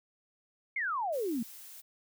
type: exponential sweep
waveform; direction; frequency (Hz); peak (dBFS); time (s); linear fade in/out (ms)
sine; down; 2229 to 214.5; -30; 0.76-1.43; 5
type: noise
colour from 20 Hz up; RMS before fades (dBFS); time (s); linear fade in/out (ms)
blue; -49; 1.12-1.82; 20
effects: none